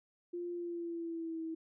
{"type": "tone with pitch glide", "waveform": "sine", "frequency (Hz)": [349.2, 323.9], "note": ["F4", "E4"], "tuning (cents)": [0, -30], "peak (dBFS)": -37, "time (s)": [0.33, 1.55], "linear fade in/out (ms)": 10, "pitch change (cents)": -130, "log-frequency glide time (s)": [0.53, 1.42], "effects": []}